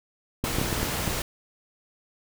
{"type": "noise", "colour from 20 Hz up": "pink", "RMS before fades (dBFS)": -29, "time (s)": [0.44, 1.22], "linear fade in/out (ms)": 2}
{"type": "clicks", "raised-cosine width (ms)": 3, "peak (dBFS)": -14, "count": 6, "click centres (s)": [0.44, 0.585, 0.615, 0.728, 0.83, 1.078]}
{"effects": []}